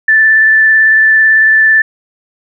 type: tone with vibrato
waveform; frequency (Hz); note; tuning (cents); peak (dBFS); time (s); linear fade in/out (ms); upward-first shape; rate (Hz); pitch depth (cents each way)
sine; 1760; A6; 0; -4; 0.08-1.82; 5; square; 18; 9
effects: none